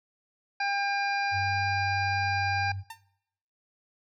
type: harmonic tone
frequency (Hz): 801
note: G5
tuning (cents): +37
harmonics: 1 / 2 / 3 / 5 / 6 / 7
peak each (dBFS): -29 / -31 / -33 / -45 / -38 / -50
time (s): 0.6-2.72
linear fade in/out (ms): 5
type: tone with pitch glide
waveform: sine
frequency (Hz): 97.6 to 96.87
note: G2 to G2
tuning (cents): -7 to -20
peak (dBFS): -32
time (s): 1.31-2.84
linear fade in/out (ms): 50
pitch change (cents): -13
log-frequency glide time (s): 2.13-2.28
type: tone with exponential decay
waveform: sawtooth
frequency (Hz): 905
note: A5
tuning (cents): +48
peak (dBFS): -32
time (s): 2.9-3.01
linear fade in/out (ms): 5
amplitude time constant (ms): 23
effects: noise-tail reverb RT60 0.8 s tail -22 dB re dry